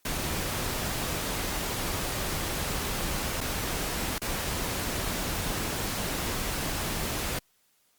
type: noise with dropouts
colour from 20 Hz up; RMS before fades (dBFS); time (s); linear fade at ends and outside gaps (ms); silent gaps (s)
pink; -31; 0.05-7.39; 5; 3.407-3.411 / 4.183-4.216
effects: white hiss -68 dBFS RMS until 7.98 s + Opus 48 kbps